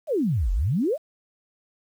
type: exponential two-way sweep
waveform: sine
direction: down then up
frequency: 688 to 41 to 688 Hz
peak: -20 dBFS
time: 0.07-0.98 s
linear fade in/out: 50 ms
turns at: 0.52 s
effects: 9-bit